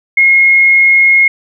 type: tone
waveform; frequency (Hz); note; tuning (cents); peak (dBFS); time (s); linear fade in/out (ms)
sine; 2155; C#7; -49; -4; 0.17-1.28; 5
effects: none